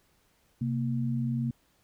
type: tone pair together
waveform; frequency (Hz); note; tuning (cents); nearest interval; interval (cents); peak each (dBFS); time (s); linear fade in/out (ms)
sine; 130.81 / 232; C3 / A#3; 0 / -8; minor seventh; 992; -29 / -30; 0.61-1.51; 5
effects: pink hiss -68 dBFS RMS until 1.83 s